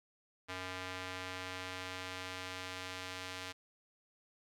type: tone with band-pass filter sweep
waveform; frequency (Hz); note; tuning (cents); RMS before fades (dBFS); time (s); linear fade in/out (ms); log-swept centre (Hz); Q
square; 92.3; F#2; -4; -44; 0.48-3.53; 20; 2200 to 3300; 0.74
effects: none